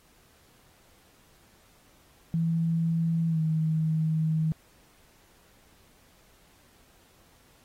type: tone with pitch glide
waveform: sine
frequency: 165.1 to 158.37 Hz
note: E3 to D#3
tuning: +3 to +31 cents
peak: -23 dBFS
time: 2.34-4.52 s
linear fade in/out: 0 ms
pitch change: -72 cents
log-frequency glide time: 3.28-3.4 s
effects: pink hiss -61 dBFS RMS until 7.64 s + AAC 48 kbps